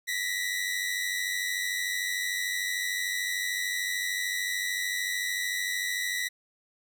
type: tone pair together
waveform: sawtooth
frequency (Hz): 1904 / 1997.4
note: A#6 / B6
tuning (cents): +36 / +19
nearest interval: minor second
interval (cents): 83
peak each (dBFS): -28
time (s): 0.07-6.29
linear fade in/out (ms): 20
effects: none